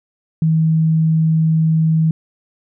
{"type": "tone", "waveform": "sine", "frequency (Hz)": 160, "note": "D#3", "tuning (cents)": 49, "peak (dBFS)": -11, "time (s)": [0.42, 2.11], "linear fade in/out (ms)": 2, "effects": []}